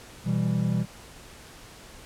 triangle chord, E minor, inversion second, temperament equal, 123.47 / 164.81 / 196 Hz, B2 / E3 / G3, 0 / 0 / 0 cents, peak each -25 dBFS, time 0.24-0.86 s, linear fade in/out 50 ms, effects pink hiss -47 dBFS RMS until 2.05 s + low-pass 11000 Hz 12 dB/octave

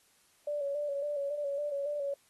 sine tone with vibrato, 574 Hz, D5, 40 cents flat, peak -31 dBFS, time 0.47-2.14 s, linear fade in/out 5 ms, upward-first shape square, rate 3.6 Hz, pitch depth 40 cents each way, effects white hiss -67 dBFS RMS until 2.29 s + AAC 32 kbps

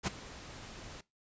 pink noise with ADSR envelope, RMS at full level -31 dBFS, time 0.03-1.01 s, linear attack 42 ms, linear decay 15 ms, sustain -17 dB, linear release 5 ms, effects noise-tail reverb RT60 0.2 s tail -20 dB re dry + resampled to 16000 Hz

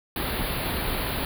pink band-stop noise, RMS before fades -28 dBFS, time 0.16-1.25 s, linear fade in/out 2 ms, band 4600 to 9900 Hz, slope 96 dB/octave, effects none

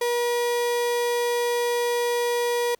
35% pulse tone, 480 Hz, B4, 49 cents flat, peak -20 dBFS, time 0.01-2.75 s, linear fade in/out 5 ms, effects pink hiss -65 dBFS RMS until 2.79 s

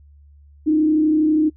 sine tone with frequency modulation, 308.9 Hz, D#4, 12 cents flat, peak -13 dBFS, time 0.66-1.5 s, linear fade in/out 20 ms, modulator 32.3 Hz, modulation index 0.38, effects noise-tail reverb RT60 0.1 s tail -24 dB re dry + added 72 Hz sine -45 dBFS peak until 1.56 s

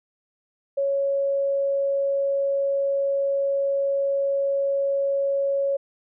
sine tone, 554.4 Hz, C#5, in tune, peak -20 dBFS, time 0.77-5.77 s, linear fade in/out 10 ms, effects none

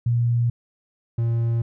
sine / triangle tone pair in turn, 118.9 / 116.18 Hz, A#2 / A#2, +35 / -5 cents, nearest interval unison, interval 40 cents, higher first, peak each -17 dBFS, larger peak neither, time 0.06-0.5 / 1.18-1.62 s, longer neither, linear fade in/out 5 ms, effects none

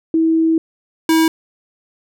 sine / square tone pair in turn, 324.1 / 322.6 Hz, E4 / E4, -29 / -37 cents, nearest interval unison, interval 8 cents, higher first, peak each -11 dBFS, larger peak neither, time 0.14-0.58 / 1.09-1.28 s, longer first, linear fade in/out 2 ms, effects none

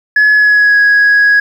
sine tone with pitch glide, 1700 to 1662.1 Hz, G#6 to G#6, +40 to +1 cents, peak -3 dBFS, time 0.16-1.4 s, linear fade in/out 5 ms, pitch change -39 cents, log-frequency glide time 0.34-0.78 s, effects tanh soft clip ceiling -3 dBFS + 7-bit

